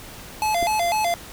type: tone with vibrato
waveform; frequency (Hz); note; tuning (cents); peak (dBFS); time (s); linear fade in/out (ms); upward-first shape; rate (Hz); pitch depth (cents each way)
square; 770; G5; -31; -20; 0.42-1.14; 0; square; 4; 190
type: clicks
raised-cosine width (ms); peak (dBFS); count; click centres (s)
2; -19; 2; 0.626 / 0.629
effects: pink hiss -40 dBFS RMS until 1.32 s